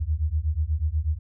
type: beating tone pair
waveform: sine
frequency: 73.42 / 81.62 Hz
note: D2 / E2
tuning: 0 / -17 cents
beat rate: 8.2 Hz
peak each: -25 dBFS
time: 0-1.19 s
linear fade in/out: 20 ms
effects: none